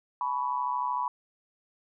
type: tone with amplitude modulation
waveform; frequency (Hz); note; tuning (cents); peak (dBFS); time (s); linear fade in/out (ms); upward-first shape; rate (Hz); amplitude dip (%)
sine; 987.8; B5; 0; -23; 0.21-1.08; 2; sine; 133; 85
effects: none